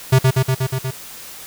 square tone with echo, 130.81 Hz, C3, in tune, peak -9 dBFS, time 0.12-0.19 s, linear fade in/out 10 ms, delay 120 ms, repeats 6, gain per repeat -2 dB, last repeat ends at 0.91 s, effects white hiss -36 dBFS RMS until 1.46 s

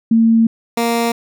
sine / 15% pulse tone pair in turn, 226.8 / 233.3 Hz, A#3 / A#3, -47 / +2 cents, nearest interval unison, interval 49 cents, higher second, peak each -8 / -8 dBFS, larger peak neither, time 0.11-0.47 / 0.77-1.12 s, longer first, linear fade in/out 5 ms, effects none

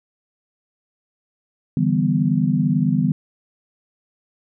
sine chord, E minor seventh, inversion third, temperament equal, 146.83 / 164.81 / 196 / 246.9 Hz, D3 / E3 / G3 / B3, 0 / 0 / 0 / 0 cents, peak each -21 dBFS, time 1.77-3.12 s, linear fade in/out 2 ms, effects none

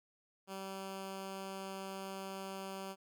10% pulse tone, 192.9 Hz, G3, 28 cents flat, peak -34 dBFS, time 0.47-2.96 s, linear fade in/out 50 ms, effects none

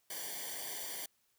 white noise with comb filter, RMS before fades -42 dBFS, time 0.1-1.06 s, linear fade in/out 5 ms, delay 0.76 ms, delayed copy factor -1, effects white hiss -75 dBFS RMS until 1.38 s

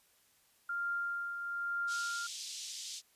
sine tone with tremolo, 1396 Hz, F6, 1 cent flat, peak -32 dBFS, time 0.69-2.27 s, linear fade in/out 5 ms, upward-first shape triangle, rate 1.1 Hz, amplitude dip 50%
white band-pass noise, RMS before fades -44 dBFS, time 1.87-3.02 s, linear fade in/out 50 ms, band 3300 to 7100 Hz, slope 24 dB/octave
effects white hiss -69 dBFS RMS until 3.15 s + resampled to 32000 Hz

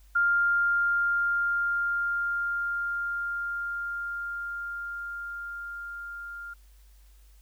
sine tone with level ramp, 1400 Hz, F6, 4 cents sharp, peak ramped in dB -20 to -37 dBFS, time 0.15-6.54 s, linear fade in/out 10 ms, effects added 50 Hz sine -52 dBFS peak until 7.41 s + white hiss -65 dBFS RMS until 7.41 s

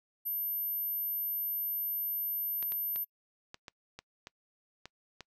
sine tone, 13000 Hz, G#9, 38 cents flat, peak -31 dBFS, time 0.25-3.05 s, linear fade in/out 20 ms
clicks, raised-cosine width 0.2 ms, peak -27 dBFS, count 9, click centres 2.627 / 2.721 / 2.96 / 3.544 / 3.682 / 3.99 / 4.271 / 4.856 / 5.207 s
effects noise-tail reverb RT60 0.1 s tail -25 dB re dry

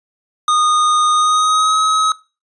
square tone with pitch glide, 1231 to 1274.4 Hz, D#6 to D#6, -19 to +41 cents, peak -12 dBFS, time 0.48-2.12 s, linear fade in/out 2 ms, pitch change +60 cents, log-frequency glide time 1.12-1.77 s, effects noise-tail reverb RT60 0.3 s tail -20 dB re dry + resampled to 22050 Hz

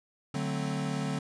square chord, D dominant seventh, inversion none, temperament equal, 146.83 / 185 / 220 / 261.6 Hz, D3 / F#3 / A3 / C4, 0 / 0 / 0 / 0 cents, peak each -34 / -37 / -39 / -37 dBFS, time 0.34-1.19 s, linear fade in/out 5 ms, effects resampled to 22050 Hz

